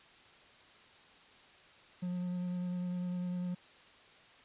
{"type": "tone with vibrato", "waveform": "triangle", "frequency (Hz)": 179, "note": "F3", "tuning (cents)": 43, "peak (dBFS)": -32, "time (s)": [2.02, 3.55], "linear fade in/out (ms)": 10, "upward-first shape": "triangle", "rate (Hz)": 10, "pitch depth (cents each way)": 17, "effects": ["white hiss -59 dBFS RMS until 4.44 s", "resampled to 8000 Hz"]}